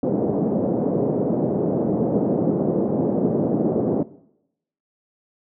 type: band-pass noise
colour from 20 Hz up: pink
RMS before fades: -21 dBFS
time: 0.03-4.03 s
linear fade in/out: 2 ms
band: 160 to 560 Hz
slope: 24 dB/octave
effects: noise-tail reverb RT60 0.8 s tail -19 dB re dry